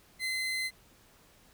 30% pulse tone, 2055 Hz, C7, 32 cents flat, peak -28 dBFS, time 0.19-0.71 s, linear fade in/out 50 ms, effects pink hiss -61 dBFS RMS until 1.53 s

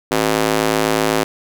square tone with high-pass filter, 54 Hz, A1, 32 cents flat, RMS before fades -17 dBFS, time 0.11-1.24 s, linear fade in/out 5 ms, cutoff 340 Hz, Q 0.99, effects none

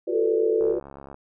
sine chord, G dominant seventh, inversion third, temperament equal with one note detuned, 349.2 / 381.9 / 493.9 / 587.3 Hz, F4 / G4 / B4 / D5, 0 / -45 / 0 / 0 cents, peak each -27 / -29 / -30 / -33 dBFS, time 0.07-0.8 s, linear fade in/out 10 ms
sine tone, 444.6 Hz, A4, 18 cents sharp, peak -20 dBFS, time 0.11-0.76 s, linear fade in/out 50 ms
click train, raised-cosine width 1 ms, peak -27 dBFS, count 38, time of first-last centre 0.61-1.144 s, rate 69.3 Hz
effects none

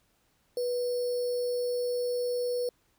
sine tone with sample-and-hold, 490.3 Hz, B4, 13 cents flat, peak -27 dBFS, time 0.57-2.69 s, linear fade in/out 2 ms, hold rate 4900 Hz, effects pink hiss -70 dBFS RMS until 2.98 s

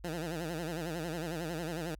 15% pulse tone with vibrato, 164.81 Hz, E3, in tune, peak -29 dBFS, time 0.04-1.95 s, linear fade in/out 5 ms, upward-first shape sine, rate 11 Hz, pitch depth 130 cents each way, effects added 50 Hz sine -50 dBFS peak until 1.99 s

